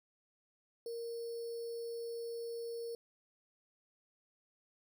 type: tone with sample-and-hold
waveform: sine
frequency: 466.2 Hz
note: A#4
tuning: in tune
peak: -39 dBFS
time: 0.86-2.95 s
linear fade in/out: 2 ms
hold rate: 4900 Hz
effects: none